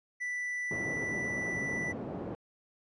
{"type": "tone", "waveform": "triangle", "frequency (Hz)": 1975.5, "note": "B6", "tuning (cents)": 0, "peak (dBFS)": -31, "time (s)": [0.2, 1.93], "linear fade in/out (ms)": 20}
{"type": "band-pass noise", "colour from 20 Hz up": "pink", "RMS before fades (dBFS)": -39, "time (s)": [0.71, 2.35], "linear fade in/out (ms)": 0, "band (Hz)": [150, 560], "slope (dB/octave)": 12}
{"effects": ["resampled to 24000 Hz"]}